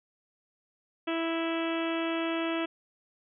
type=harmonic tone; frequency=329.6 Hz; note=E4; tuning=in tune; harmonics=1 / 2 / 3 / 4 / 5 / 6 / 7 / 8 / 9 / 10; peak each=-30 / -35 / -41 / -39 / -43 / -44 / -44 / -40 / -45 / -44 dBFS; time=1.07-2.66 s; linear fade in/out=10 ms; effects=none

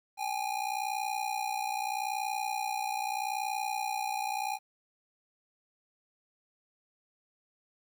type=ring-modulated tone; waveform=square; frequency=815 Hz; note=G#5; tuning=33 cents flat; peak=-29 dBFS; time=0.17-4.59 s; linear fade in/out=50 ms; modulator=30.4 Hz; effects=11-bit

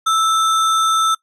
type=tone with sample-and-hold; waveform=sine; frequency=1318.5 Hz; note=E6; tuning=in tune; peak=-12 dBFS; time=0.06-1.15 s; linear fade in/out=10 ms; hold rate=4900 Hz; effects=noise-tail reverb RT60 0.1 s tail -20 dB re dry + low-pass 9000 Hz 12 dB/octave

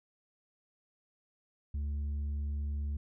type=tone with tanh clipping; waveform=sine; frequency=72.6 Hz; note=D2; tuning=19 cents flat; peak=-33 dBFS; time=1.74-2.97 s; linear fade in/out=5 ms; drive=4 dB; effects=none

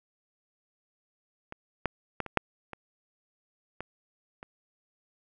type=clicks; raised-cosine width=0.5 ms; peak=-24 / -12 / -15 / -24 / -6 / -24 / -21 / -27 dBFS; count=8; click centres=1.524 / 1.857 / 2.203 / 2.263 / 2.373 / 2.733 / 3.806 / 4.429 s; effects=none

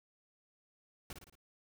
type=noise with echo; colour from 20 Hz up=pink; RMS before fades=-45 dBFS; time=1.1-1.13 s; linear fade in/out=2 ms; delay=56 ms; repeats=4; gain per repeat=-5 dB; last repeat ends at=1.354 s; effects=none

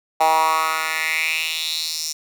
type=tone with high-pass filter sweep; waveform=10% pulse; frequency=159.2 Hz; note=D#3; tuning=40 cents sharp; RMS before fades=-21 dBFS; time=0.2-2.13 s; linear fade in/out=10 ms; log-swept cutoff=780 to 5800 Hz; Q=4.1; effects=none

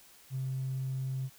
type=tone with tanh clipping; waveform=triangle; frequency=132 Hz; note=C3; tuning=16 cents sharp; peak=-31 dBFS; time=0.3-1.3 s; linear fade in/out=50 ms; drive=1 dB; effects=white hiss -58 dBFS RMS until 1.38 s

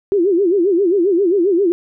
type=tone with vibrato; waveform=sine; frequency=370 Hz; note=F#4; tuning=in tune; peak=-11 dBFS; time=0.12-1.72 s; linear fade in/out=0 ms; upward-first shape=sine; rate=7.5 Hz; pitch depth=190 cents each way; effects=none

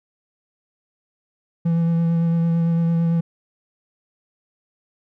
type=tone with vibrato; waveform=triangle; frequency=167.2 Hz; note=E3; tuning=25 cents sharp; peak=-14 dBFS; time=1.65-3.21 s; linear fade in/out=10 ms; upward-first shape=sine; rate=8.9 Hz; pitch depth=15 cents each way; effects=none

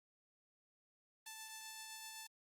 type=tone with tremolo; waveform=5% pulse; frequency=880 Hz; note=A5; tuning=in tune; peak=-36 dBFS; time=1.26-2.27 s; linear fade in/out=5 ms; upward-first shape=sine; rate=7.8 Hz; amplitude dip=25%; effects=Opus 32 kbps

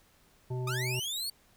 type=harmonic tone; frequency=126.2 Hz; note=B2; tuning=38 cents sharp; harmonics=1 / 3 / 5 / 7; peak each=-32 / -39 / -49 / -47 dBFS; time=0.5-1 s; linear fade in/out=10 ms
type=linear sweep; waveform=sawtooth; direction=up; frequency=1174.7 to 4524 Hz; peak=-30 dBFS; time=0.67-1.3 s; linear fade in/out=5 ms
effects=pink hiss -64 dBFS RMS until 1.56 s

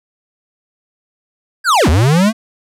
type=linear two-way sweep; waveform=square; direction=down then up; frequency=1661.2 to 69.6 to 230.5 Hz; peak=-9 dBFS; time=1.64-2.33 s; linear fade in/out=50 ms; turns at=1.89 s; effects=low-pass 11000 Hz 12 dB/octave

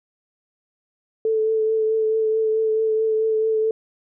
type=tone with vibrato; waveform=sine; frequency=439.5 Hz; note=A4; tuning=2 cents flat; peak=-17 dBFS; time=1.25-3.71 s; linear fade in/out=2 ms; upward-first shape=triangle; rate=4.6 Hz; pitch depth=21 cents each way; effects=none

